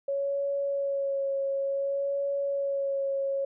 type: tone with vibrato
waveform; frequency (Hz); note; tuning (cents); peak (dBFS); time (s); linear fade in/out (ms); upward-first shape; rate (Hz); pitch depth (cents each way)
sine; 554.4; C#5; 0; -26; 0.08-3.45; 5; sine; 0.56; 19
effects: none